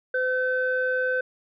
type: tone pair together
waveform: sine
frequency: 510 / 1529.7 Hz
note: C5 / G6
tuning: -44 / -43 cents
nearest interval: octave + perfect fifth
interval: 1901 cents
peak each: -24 dBFS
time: 0.14-1.21 s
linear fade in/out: 5 ms
effects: tanh soft clip ceiling -15 dBFS